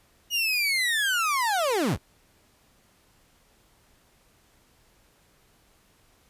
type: linear sweep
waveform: 30% pulse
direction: down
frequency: 2901 to 39.88 Hz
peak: -20 dBFS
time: 0.3-1.98 s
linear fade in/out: 50 ms
effects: pink hiss -62 dBFS RMS until 6.29 s + resampled to 32000 Hz